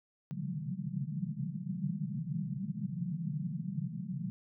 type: band-pass noise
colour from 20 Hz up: pink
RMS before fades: -37 dBFS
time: 0.31-4.3 s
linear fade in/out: 0 ms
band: 130 to 210 Hz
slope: 96 dB/octave
effects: none